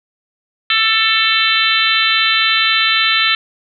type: harmonic tone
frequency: 443.6 Hz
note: A4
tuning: 14 cents sharp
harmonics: 3 / 4 / 5 / 6 / 7 / 8 / 9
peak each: -19 / -19 / -19 / -19 / -19 / -19 / -19 dBFS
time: 0.7-3.35 s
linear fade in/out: 2 ms
effects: none